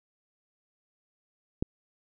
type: click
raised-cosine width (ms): 3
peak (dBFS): -14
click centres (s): 1.625
effects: none